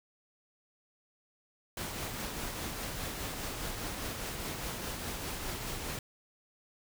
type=noise with tremolo; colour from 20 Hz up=pink; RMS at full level=-37 dBFS; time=1.77-5.99 s; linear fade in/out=2 ms; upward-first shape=triangle; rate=4.9 Hz; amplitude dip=35%; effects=none